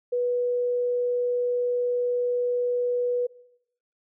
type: tone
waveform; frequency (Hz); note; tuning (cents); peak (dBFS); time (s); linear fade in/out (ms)
sine; 489.5; B4; -15; -22; 0.12-3.27; 10
effects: noise-tail reverb RT60 0.8 s tail -21 dB re dry